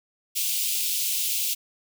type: high-pass noise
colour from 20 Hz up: white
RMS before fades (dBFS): -26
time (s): 0.35-1.55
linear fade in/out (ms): 20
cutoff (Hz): 2500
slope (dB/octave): 48
effects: none